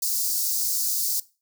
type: high-pass noise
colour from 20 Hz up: white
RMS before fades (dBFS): -25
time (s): 0.02-1.2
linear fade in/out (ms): 5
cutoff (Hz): 4500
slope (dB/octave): 48
effects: noise-tail reverb RT60 0.3 s tail -19 dB re dry